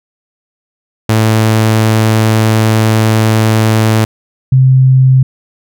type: tone pair in turn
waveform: sawtooth / sine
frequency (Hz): 110 / 130.81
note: A2 / C3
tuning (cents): 0 / 0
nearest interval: minor third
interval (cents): 300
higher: second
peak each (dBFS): -3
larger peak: neither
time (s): 1.09-4.05 / 4.52-5.23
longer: first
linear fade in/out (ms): 5
effects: none